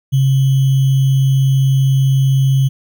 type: tone with sample-and-hold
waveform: sine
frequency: 134.4 Hz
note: C3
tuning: 47 cents sharp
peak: -9 dBFS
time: 0.12-2.69 s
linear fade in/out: 20 ms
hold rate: 3150 Hz
effects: none